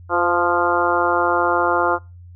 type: harmonic tone with a mistuned harmonic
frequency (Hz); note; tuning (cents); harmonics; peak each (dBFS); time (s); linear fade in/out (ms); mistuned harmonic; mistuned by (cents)
174.61; F3; 0; 2 / 3 / 4 / 5 / 6 / 7 / 8; -23 / -23 / -23 / -23 / -23 / -23 / -23; 0.09-1.99; 50; 3; -25
effects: noise-tail reverb RT60 0.3 s tail -25 dB re dry + added 88 Hz sine -38 dBFS peak until 2.35 s